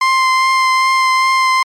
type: tone with vibrato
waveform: 30% pulse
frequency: 1046.5 Hz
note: C6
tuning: in tune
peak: -7 dBFS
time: 0.01-1.63 s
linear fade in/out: 5 ms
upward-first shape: triangle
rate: 2.5 Hz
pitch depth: 14 cents each way
effects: low-pass 6000 Hz 12 dB/octave + MP3 96 kbps